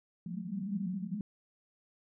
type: band-pass noise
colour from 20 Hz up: pink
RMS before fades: -37 dBFS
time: 0.26-1.21 s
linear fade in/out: 2 ms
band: 180 to 210 Hz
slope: 96 dB/octave
effects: none